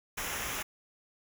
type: noise with comb filter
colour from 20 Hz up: pink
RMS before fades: -36 dBFS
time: 0.17-0.63 s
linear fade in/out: 10 ms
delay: 0.23 ms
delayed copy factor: -0.65
effects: none